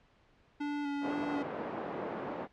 square tone with vibrato, 287.8 Hz, D4, 35 cents flat, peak -34 dBFS, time 0.6-1.43 s, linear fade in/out 10 ms, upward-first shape square, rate 2 Hz, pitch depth 19 cents each way
white band-pass noise, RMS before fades -39 dBFS, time 1.01-2.48 s, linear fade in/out 50 ms, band 220 to 670 Hz, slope 12 dB/octave
effects pink hiss -66 dBFS RMS until 2.52 s + low-pass 3000 Hz 12 dB/octave

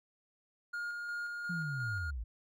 triangle tone with tremolo, 1421 Hz, F6, 30 cents sharp, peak -34 dBFS, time 0.73-2.11 s, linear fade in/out 10 ms, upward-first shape square, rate 2.8 Hz, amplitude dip 25%
sine linear sweep, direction down, 180 to 50.4 Hz, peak -36 dBFS, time 1.49-2.24 s, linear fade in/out 10 ms
effects none

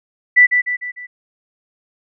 sine tone with echo, 1975.5 Hz, B6, in tune, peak -5 dBFS, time 0.36-0.47 s, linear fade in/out 20 ms, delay 150 ms, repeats 4, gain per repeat -6 dB, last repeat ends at 1.07 s, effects none

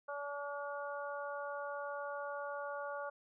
harmonic tone, 286.2 Hz, D4, 45 cents flat, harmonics 2 / 3 / 4 / 5, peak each -42 / -47 / -46 / -46 dBFS, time 0.08-3.1 s, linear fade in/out 10 ms, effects none

